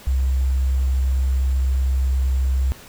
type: tone with sample-and-hold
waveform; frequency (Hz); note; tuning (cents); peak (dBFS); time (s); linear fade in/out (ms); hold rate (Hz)
sine; 65.6; C2; +5; -16; 0.07-2.72; 0; 7350
effects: pink hiss -43 dBFS RMS until 2.88 s